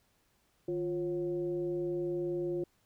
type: tone with frequency modulation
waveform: sine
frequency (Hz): 350.6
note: F4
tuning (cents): +7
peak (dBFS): -31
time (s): 0.68-2.64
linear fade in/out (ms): 5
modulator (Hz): 194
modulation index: 0.58
effects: pink hiss -72 dBFS RMS until 2.85 s